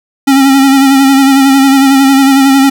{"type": "tone with vibrato", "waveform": "square", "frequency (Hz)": 271.6, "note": "C#4", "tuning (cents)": -35, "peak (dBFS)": -4, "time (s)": [0.27, 2.7], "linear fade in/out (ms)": 10, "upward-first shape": "sine", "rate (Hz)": 11, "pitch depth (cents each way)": 38, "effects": []}